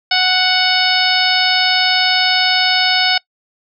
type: harmonic tone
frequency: 740 Hz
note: F#5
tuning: in tune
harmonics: 1 / 2 / 3 / 4 / 5 / 6 / 7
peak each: -19 / -19 / -19 / -19 / -19 / -19 / -19 dBFS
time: 0.11-3.18 s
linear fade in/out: 5 ms
effects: noise-tail reverb RT60 0.1 s tail -24 dB re dry